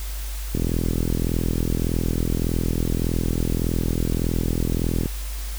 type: click train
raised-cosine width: 3 ms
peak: -10 dBFS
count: 189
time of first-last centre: 0.55-5.058 s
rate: 41.7 Hz
effects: added 50 Hz sine -27 dBFS peak until 5.58 s + white hiss -38 dBFS RMS until 5.58 s